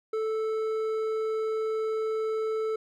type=tone with hard clipping; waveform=triangle; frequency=438.9 Hz; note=A4; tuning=4 cents flat; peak=-28 dBFS; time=0.13-2.76 s; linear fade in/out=5 ms; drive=10 dB; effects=none